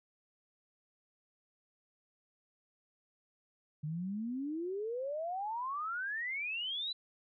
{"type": "exponential sweep", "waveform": "sine", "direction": "up", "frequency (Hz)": [146.5, 4039], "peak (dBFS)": -35, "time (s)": [3.83, 6.93], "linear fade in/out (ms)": 10, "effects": []}